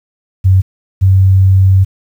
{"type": "tone pair in turn", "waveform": "sine", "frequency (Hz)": [94.4, 95.33], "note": ["F#2", "G2"], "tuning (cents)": [35, -48], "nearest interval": "unison", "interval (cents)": 17, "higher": "second", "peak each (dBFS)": -4, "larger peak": "neither", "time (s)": [[0.44, 0.62], [1.01, 1.85]], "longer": "second", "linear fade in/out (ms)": 20, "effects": ["7-bit"]}